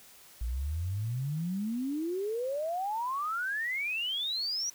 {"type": "exponential sweep", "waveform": "sine", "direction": "up", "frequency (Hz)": [55.2, 5920], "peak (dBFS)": -30, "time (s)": [0.41, 4.7], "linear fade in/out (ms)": 5, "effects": ["white hiss -55 dBFS RMS until 4.74 s"]}